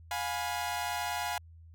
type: chord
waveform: sawtooth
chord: F diminished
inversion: none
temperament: equal with one note detuned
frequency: 709.8 / 830.6 / 987.8 Hz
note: F5 / Ab5 / Cb6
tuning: +28 / 0 / 0 cents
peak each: -32 / -32 / -35 dBFS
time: 0.11-1.38 s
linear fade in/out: 2 ms
effects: added 82 Hz sine -50 dBFS peak until 1.74 s